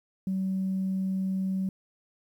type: tone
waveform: sine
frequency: 190 Hz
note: F#3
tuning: 46 cents sharp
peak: -25 dBFS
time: 0.27-1.69 s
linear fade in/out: 2 ms
effects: tanh soft clip ceiling -22 dBFS + 10-bit